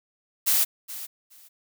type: noise with echo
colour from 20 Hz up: blue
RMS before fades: -21 dBFS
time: 0.46-0.65 s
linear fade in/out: 20 ms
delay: 420 ms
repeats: 2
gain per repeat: -15 dB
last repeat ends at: 1.49 s
effects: none